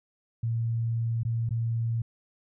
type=tone with dropouts; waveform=sine; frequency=115.2 Hz; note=A#2; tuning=20 cents flat; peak=-25 dBFS; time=0.43-2.02 s; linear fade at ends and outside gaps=5 ms; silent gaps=1.233-1.25 / 1.492-1.507 s; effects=none